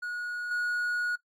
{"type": "tone with level steps", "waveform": "triangle", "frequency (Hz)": 1452, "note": "F#6", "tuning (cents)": -33, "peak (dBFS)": [-30, -25], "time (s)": [0.02, 1.16], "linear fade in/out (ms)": 10, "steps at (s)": 0.51, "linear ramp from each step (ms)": 2, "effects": ["noise-tail reverb RT60 0.1 s tail -18 dB re dry", "MP3 96 kbps"]}